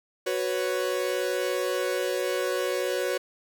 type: chord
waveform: 45% pulse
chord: F# suspended fourth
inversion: none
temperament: equal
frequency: 370 / 493.9 / 554.4 Hz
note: F#4 / B4 / C#5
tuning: 0 / 0 / 0 cents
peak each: -30 dBFS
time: 0.26-3.18 s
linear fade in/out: 10 ms
effects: none